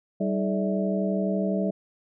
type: tone cluster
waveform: sine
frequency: 193.5 / 316.8 / 423.4 / 578 / 650 Hz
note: G3 / D#4 / G#4 / D5 / E5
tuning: -22 / +31 / +33 / -28 / -24 cents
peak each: -25 / -33 / -32 / -32 / -31 dBFS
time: 0.2-1.71 s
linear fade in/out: 10 ms
effects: none